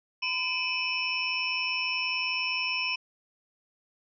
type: tone cluster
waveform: sine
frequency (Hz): 1005 / 2400 / 2571 / 2983 / 5350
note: B5 / D7 / E7 / F#7 / E8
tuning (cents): +30 / +37 / -44 / +13 / +25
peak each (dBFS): -37 / -36 / -30 / -35 / -34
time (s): 0.22-2.96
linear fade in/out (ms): 10
effects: none